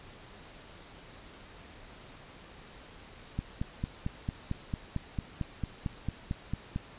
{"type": "click train", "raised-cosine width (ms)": 5, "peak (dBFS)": -19, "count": 16, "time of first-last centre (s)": [3.39, 6.761], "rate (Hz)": 4.45, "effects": ["pink hiss -51 dBFS RMS until 6.98 s", "resampled to 8000 Hz"]}